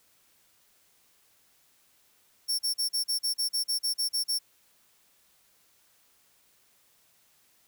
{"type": "tone bursts", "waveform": "sawtooth", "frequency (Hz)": 5460, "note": "F8", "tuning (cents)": -40, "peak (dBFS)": -23, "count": 13, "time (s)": [2.48, 4.39], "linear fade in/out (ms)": 20, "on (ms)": 110, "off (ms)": 40, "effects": ["white hiss -65 dBFS RMS until 7.67 s"]}